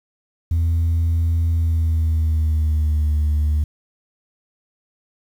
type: tone with pitch glide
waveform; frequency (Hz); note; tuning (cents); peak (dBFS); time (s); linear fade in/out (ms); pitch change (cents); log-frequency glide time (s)
sine; 83 to 75.24; E2 to D2; +12 to +42; -13; 0.51-3.64; 5; -170; 1.5-3.15
effects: tanh soft clip ceiling -14 dBFS + 8-bit